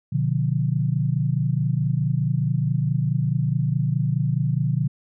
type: chord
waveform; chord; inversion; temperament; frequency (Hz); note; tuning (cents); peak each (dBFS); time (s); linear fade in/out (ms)
sine; B diminished; none; just; 123.47 / 148.16 / 177.8; B2 / D3 / F3; 0 / +16 / +31; -23 / -22 / -27; 0.12-4.88; 10
effects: none